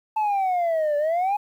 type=exponential two-way sweep; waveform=sine; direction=down then up; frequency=880 to 578 to 841 Hz; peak=-17 dBFS; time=0.16-1.37 s; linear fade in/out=10 ms; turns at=0.97 s; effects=tanh soft clip ceiling -19 dBFS + 9-bit